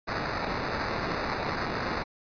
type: noise with sample-and-hold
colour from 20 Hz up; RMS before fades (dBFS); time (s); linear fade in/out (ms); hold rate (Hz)
white; -31; 0.07-2.04; 20; 3150
effects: resampled to 11025 Hz